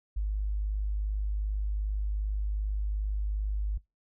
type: tone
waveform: sine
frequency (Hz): 51.3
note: G#1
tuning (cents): -21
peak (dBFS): -27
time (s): 0.16-3.78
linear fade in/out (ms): 10
effects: noise-tail reverb RT60 0.2 s tail -22 dB re dry